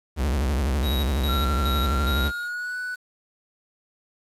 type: tone with vibrato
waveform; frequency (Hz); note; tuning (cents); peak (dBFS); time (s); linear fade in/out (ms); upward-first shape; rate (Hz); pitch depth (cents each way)
45% pulse; 68.6; C#2; -17; -21; 0.16-2.32; 50; triangle; 12; 250
type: tone with tremolo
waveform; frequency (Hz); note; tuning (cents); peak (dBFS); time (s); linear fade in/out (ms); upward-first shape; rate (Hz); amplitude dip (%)
square; 3819; A#7; +41; -30; 0.82-2.49; 50; square; 2.4; 80
type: tone with pitch glide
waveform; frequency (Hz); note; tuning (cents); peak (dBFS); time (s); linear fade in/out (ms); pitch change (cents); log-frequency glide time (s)
triangle; 1363 to 1486.4; F6 to F#6; -43 to +7; -26; 1.28-2.96; 20; +150; 1.92-2.77
effects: resampled to 32000 Hz + 8-bit